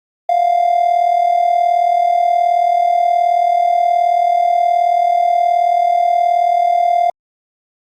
triangle tone with amplitude modulation, 698.5 Hz, F5, in tune, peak -4 dBFS, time 0.29-7.1 s, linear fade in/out 5 ms, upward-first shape sine, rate 38.7 Hz, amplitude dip 75%, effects tanh soft clip ceiling -5 dBFS + Opus 48 kbps

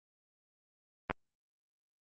clicks, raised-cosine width 0.5 ms, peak -16 / -16 dBFS, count 2, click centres 1.099 / 1.11 s, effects Opus 32 kbps

